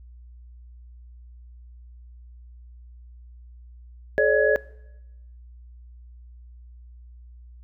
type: tone cluster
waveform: sine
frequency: 429.3 / 547 / 595 / 1680 Hz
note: A4 / C#5 / D5 / G#6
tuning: -43 / -23 / +22 / +19 cents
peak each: -22 dBFS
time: 4.18-4.56 s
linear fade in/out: 0 ms
effects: noise-tail reverb RT60 0.9 s tail -21 dB re dry + added 60 Hz sine -43 dBFS peak until 7.63 s